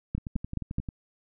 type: two click trains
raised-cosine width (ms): 5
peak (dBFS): -16 / -22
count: 4 / 9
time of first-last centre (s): 0.15-0.784 / 0.18-0.888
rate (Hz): 4.73 / 11.3
effects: none